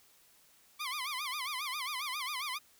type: tone with vibrato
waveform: 15% pulse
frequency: 1108.7 Hz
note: C#6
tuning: in tune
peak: -29 dBFS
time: 0.79-2.59 s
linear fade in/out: 20 ms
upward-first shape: sine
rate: 7.4 Hz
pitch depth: 180 cents each way
effects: white hiss -64 dBFS RMS until 2.79 s